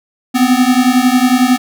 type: beating tone pair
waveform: square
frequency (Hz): 246.9 / 257.9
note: B3 / C4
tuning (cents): 0 / -25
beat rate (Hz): 11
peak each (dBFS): -12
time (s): 0.34-1.58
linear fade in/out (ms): 20
effects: none